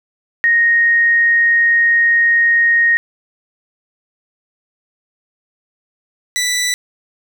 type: tone pair in turn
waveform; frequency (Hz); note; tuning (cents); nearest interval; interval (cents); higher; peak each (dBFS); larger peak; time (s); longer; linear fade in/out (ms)
sine / 15% pulse; 1864.7 / 1975.6; A#6 / B6; 0 / 0; minor second; 100; second; -9 / -9; neither; 0.44-2.97 / 6.36-6.74; first; 0
effects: none